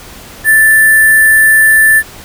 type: tone with sample-and-hold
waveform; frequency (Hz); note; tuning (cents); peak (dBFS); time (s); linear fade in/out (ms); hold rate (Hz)
sine; 1760; A6; 0; -3; 0.44-2.03; 50; 11025
effects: pink hiss -32 dBFS RMS until 2.24 s